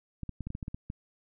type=clicks; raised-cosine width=5 ms; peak=-24 dBFS; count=10; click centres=0.233 / 0.293 / 0.407 / 0.47 / 0.504 / 0.551 / 0.628 / 0.681 / 0.745 / 0.901 s; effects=none